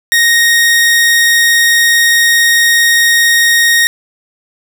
sawtooth tone, 1864.7 Hz, A#6, in tune, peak -3 dBFS, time 0.12-3.87 s, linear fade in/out 0 ms, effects 7-bit

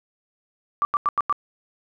sine tone bursts, 1168 Hz, D6, 10 cents flat, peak -17 dBFS, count 5, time 0.82-1.326 s, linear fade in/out 0 ms, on 30 ms, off 89 ms, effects none

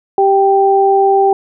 sine tone pair together, 391.5 / 784 Hz, G4 / G5, -2 / 0 cents, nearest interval octave, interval 1202 cents, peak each -10 dBFS, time 0.18-1.33 s, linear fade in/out 2 ms, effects none

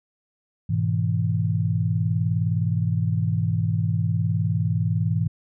sine chord, E major, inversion first, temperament equal with one note detuned, 103.83 / 123.47 / 162.83 Hz, G#2 / B2 / E3, 0 / 0 / -21 cents, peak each -23 / -26 / -24 dBFS, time 0.69-5.28 s, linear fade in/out 10 ms, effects none

